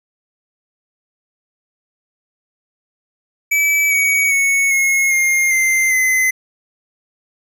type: tone with pitch steps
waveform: square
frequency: 2300 / 2255 / 2211 / 2168 / 2126 / 2085 / 2044 Hz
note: D7 / C#7 / C#7 / C#7 / C7 / C7 / C7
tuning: -37 / +29 / -5 / -39 / +27 / -7 / -41 cents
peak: -13 dBFS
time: 3.51-6.31 s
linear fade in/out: 10 ms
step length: 400 ms
effects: none